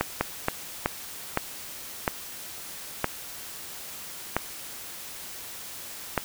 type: slowing click train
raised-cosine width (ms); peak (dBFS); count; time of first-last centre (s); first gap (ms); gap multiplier
0.5; -7; 9; 0.01-6.177; 200; 1.37
effects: white hiss -40 dBFS RMS until 6.24 s